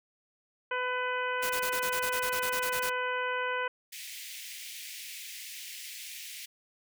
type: harmonic tone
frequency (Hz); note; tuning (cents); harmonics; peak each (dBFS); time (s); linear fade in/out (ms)
501; B4; +25; 1 / 2 / 3 / 4 / 5 / 6; -35 / -34 / -34 / -40 / -40 / -44; 0.71-3.68; 5
type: noise bursts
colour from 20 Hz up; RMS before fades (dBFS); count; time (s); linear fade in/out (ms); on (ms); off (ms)
white; -35; 15; 1.42-2.898; 10; 78; 22
type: high-pass noise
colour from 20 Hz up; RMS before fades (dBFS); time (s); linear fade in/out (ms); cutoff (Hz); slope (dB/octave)
pink; -43; 3.92-6.46; 10; 2000; 48
effects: none